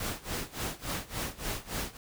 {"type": "noise with tremolo", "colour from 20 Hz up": "pink", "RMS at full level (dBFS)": -33, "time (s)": [0, 1.97], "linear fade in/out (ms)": 2, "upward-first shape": "sine", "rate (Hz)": 3.5, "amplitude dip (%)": 90, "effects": []}